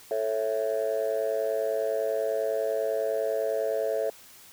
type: chord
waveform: sine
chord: A major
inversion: none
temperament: just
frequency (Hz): 440 / 550 / 660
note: A4 / C#5 / E5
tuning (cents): 0 / -14 / +2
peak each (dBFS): -28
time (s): 0.11-4.1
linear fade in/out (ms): 2
effects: tanh soft clip ceiling -19 dBFS + white hiss -51 dBFS RMS until 4.52 s